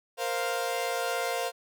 sawtooth chord, Bb suspended second, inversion none, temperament equal, 466.2 / 523.3 / 698.5 Hz, Bb4 / C5 / F5, 0 / 0 / 0 cents, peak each -30 / -29 / -28 dBFS, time 0.17-1.52 s, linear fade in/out 50 ms, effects none

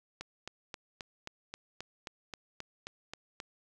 click train, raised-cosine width 0.2 ms, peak -23 dBFS, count 13, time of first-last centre 0.21-3.401 s, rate 3.76 Hz, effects none

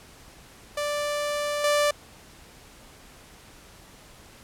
sawtooth tone with level steps, 587.3 Hz, D5, in tune, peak -22 / -16 dBFS, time 0.77-1.91 s, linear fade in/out 5 ms, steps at 1.64 s, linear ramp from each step 2 ms, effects pink hiss -50 dBFS RMS until 4.43 s + low-pass 12000 Hz 12 dB/octave

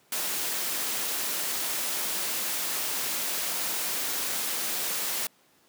white noise, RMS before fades -30 dBFS, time 0.12-5.27 s, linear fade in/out 2 ms, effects pink hiss -62 dBFS RMS until 5.68 s + high-pass 200 Hz 12 dB/octave

